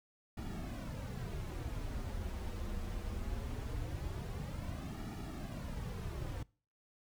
brown noise with flanger, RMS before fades -41 dBFS, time 0.37-6.43 s, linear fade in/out 5 ms, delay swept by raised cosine 1.9 to 7.3 ms, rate 0.21 Hz, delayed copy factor -0.7, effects noise-tail reverb RT60 0.4 s tail -24 dB re dry

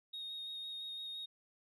sine tone with vibrato, 3729 Hz, A#7, in tune, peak -40 dBFS, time 0.13-1.26 s, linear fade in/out 10 ms, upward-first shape square, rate 5.9 Hz, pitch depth 11 cents each way, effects tanh soft clip ceiling -39 dBFS

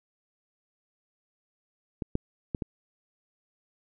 clicks, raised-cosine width 3 ms, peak -18 / -13 / -16 / -18 dBFS, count 4, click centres 2.022 / 2.154 / 2.548 / 2.622 s, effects none

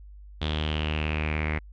sawtooth tone with low-pass filter sweep, 76.9 Hz, D#2, 20 cents flat, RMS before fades -28 dBFS, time 0.41-1.59 s, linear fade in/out 10 ms, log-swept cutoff 3500 to 2100 Hz, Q 6.8, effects added 50 Hz sine -43 dBFS peak until 1.72 s

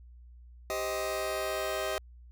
sawtooth chord, C minor, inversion second, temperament just, 392.4 / 523.3 / 627.9 Hz, G4 / C5 / Eb5, +2 / 0 / +16 cents, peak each -33 / -34 / -29 dBFS, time 0.7-1.98 s, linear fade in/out 0 ms, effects added 60 Hz sine -49 dBFS peak until 2.31 s

